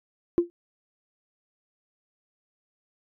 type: tone with exponential decay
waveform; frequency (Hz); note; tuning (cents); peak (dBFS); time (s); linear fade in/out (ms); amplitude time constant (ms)
sine; 345.3; F4; -20; -12; 0.38-0.5; 0; 24
effects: tanh soft clip ceiling -11 dBFS